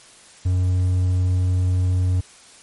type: tone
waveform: triangle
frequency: 91.4 Hz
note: F#2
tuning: 21 cents flat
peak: -14 dBFS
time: 0.45-2.21 s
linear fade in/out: 10 ms
effects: white hiss -47 dBFS RMS until 2.62 s + MP3 48 kbps